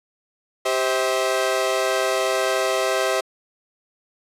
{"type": "chord", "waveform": "sawtooth", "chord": "C major", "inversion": "second", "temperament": "equal with one note detuned", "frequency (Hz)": [392, 523.3, 645.7], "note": ["G4", "C5", "E5"], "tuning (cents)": [0, 0, -36], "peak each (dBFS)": [-21, -20, -19], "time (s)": [0.65, 3.21], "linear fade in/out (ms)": 10, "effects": ["low-pass 11000 Hz 12 dB/octave"]}